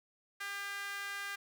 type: tone with high-pass filter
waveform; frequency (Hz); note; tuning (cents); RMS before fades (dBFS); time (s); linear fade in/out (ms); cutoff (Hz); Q
sawtooth; 400.3; G4; +36; -41; 0.4-1.36; 10; 1600; 2.8
effects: none